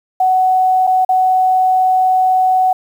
sine tone with dropouts, 746 Hz, F#5, 14 cents sharp, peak -9 dBFS, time 0.2-2.73 s, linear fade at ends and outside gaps 5 ms, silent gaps 0.869-0.873 / 1.049-1.09 s, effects 7-bit

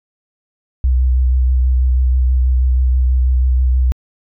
sine tone with vibrato, 63.5 Hz, B1, 49 cents sharp, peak -9 dBFS, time 0.84-3.92 s, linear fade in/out 0 ms, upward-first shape sine, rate 6.2 Hz, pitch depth 23 cents each way, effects tanh soft clip ceiling -5 dBFS

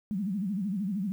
sine tone with vibrato, 196.9 Hz, G3, 8 cents sharp, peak -28 dBFS, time 0.11-1.12 s, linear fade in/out 0 ms, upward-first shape sine, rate 13 Hz, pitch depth 170 cents each way, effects 10-bit

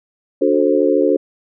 sine chord, D dominant seventh, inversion none, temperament just, 293.7 / 367.1 / 440.5 / 528.6 Hz, D4 / F#4 / A4 / C5, 0 / -14 / +2 / +18 cents, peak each -17 dBFS, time 0.41-1.17 s, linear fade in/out 10 ms, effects none

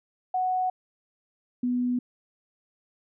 sine tone pair in turn, 740 / 246.9 Hz, F#5 / B3, 0 / 0 cents, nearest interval octave + perfect fifth, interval 1900 cents, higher first, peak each -23 dBFS, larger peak neither, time 0.34-0.7 / 1.63-1.99 s, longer neither, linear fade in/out 5 ms, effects none

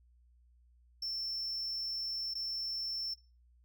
triangle tone with dropouts, 5380 Hz, E8, 34 cents sharp, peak -34 dBFS, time 1.02-3.14 s, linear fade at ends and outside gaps 5 ms, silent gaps 2.339-2.352 s, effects noise-tail reverb RT60 0.3 s tail -18 dB re dry + added 60 Hz sine -62 dBFS peak until 3.64 s

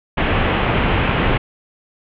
pink low-pass noise, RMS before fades -17 dBFS, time 0.17-1.38 s, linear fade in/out 10 ms, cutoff 3100 Hz, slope 48 dB/octave, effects none

